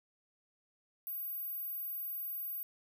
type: tone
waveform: sine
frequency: 14420 Hz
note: A9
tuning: 41 cents sharp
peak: -37 dBFS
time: 1.07-2.63 s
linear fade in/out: 0 ms
effects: none